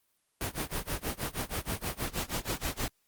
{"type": "noise with tremolo", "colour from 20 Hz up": "pink", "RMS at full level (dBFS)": -31, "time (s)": [0.41, 2.88], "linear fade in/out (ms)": 0, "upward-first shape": "sine", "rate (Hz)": 6.3, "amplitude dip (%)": 95, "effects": ["white hiss -74 dBFS RMS until 3.07 s", "Opus 32 kbps"]}